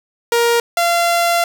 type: tone pair in turn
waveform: sawtooth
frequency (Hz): 470 / 686.8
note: A#4 / F5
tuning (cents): +14 / -29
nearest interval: perfect fifth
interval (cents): 657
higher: second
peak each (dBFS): -8 / -9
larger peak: first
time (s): 0.32-0.6 / 0.77-1.44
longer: second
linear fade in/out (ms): 2
effects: none